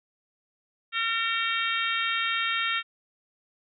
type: harmonic tone with a mistuned harmonic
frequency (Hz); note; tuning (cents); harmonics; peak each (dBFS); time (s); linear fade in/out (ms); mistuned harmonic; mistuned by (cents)
456; A#4; -38; 3 / 4 / 5 / 6 / 7 / 8; -30 / -31 / -32 / -33 / -33 / -34; 0.92-2.83; 50; 8; +22
effects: none